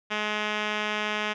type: tone with low-pass filter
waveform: 5% pulse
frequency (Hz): 211.4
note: G#3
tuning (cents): +31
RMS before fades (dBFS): -29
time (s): 0.1-1.34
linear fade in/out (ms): 20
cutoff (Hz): 3500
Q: 2.1
effects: none